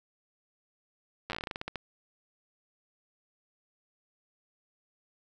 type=slowing click train; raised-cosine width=0.3 ms; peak=-19 dBFS; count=15; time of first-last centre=1.3-1.757 s; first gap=9 ms; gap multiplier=1.18; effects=none